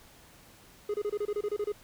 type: tone bursts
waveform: triangle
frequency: 415.3 Hz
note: G#4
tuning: in tune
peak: -26 dBFS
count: 11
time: 0.89-1.721 s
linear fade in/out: 5 ms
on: 51 ms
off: 27 ms
effects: pink hiss -56 dBFS RMS until 1.83 s